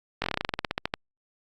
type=slowing click train; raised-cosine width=0.3 ms; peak=-10 dBFS; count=17; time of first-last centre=0.22-0.939 s; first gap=20 ms; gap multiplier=1.1; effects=Opus 48 kbps